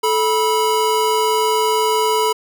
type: tone pair together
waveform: square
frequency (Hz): 435.2 / 977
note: A4 / B5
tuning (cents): -19 / -19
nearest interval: octave + major second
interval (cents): 1400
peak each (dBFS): -18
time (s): 0.03-2.33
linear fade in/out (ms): 10
effects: none